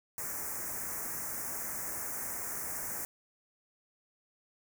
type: band-stop noise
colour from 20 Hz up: white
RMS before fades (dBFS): -38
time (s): 0.18-3.05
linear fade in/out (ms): 0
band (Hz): 2100 to 5900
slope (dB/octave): 48
effects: none